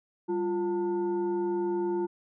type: tone with frequency modulation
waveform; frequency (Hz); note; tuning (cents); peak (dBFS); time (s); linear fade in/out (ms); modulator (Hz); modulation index
sine; 349.2; F4; 0; -26; 0.28-2.07; 20; 546; 0.59
effects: none